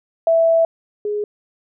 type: tone pair in turn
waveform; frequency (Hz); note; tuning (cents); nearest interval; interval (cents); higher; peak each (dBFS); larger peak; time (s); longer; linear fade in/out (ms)
sine; 659.3 / 416.4; E5 / G#4; 0 / +5; minor sixth; 795; first; -11 / -19; first; 0.27-0.65 / 1.05-1.24; first; 2
effects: none